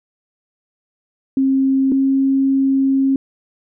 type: tone pair in turn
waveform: sine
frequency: 267.9 / 269.9 Hz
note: C4 / C#4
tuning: +41 / -46 cents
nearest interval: unison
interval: 13 cents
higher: second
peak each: -12 dBFS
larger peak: neither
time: 1.37-1.92 / 1.92-3.16 s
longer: second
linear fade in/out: 2 ms
effects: none